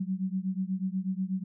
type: beating tone pair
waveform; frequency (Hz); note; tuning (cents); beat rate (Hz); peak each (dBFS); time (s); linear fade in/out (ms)
sine; 185 / 193.2; F#3 / G3; 0 / -25; 8.2; -31 / -32; 0-1.44; 10
effects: none